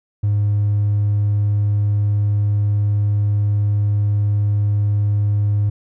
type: tone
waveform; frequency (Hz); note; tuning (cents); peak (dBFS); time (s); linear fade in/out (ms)
triangle; 103.1; G#2; -12; -11; 0.23-5.7; 10
effects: tanh soft clip ceiling -10 dBFS